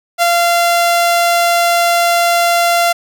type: tone with ADSR envelope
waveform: sawtooth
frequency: 689 Hz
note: F5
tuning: 24 cents flat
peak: -4 dBFS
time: 0.18-2.93 s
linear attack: 43 ms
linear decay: 15 ms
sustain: -2 dB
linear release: 11 ms
effects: none